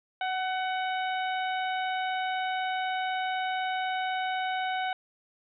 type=harmonic tone with a mistuned harmonic; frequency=746 Hz; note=F#5; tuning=14 cents sharp; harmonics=1 / 2 / 3 / 4 / 5; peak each=-29 / -35 / -39 / -41 / -43 dBFS; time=0.21-4.93 s; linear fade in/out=2 ms; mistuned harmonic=2; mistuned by=+16 cents; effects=none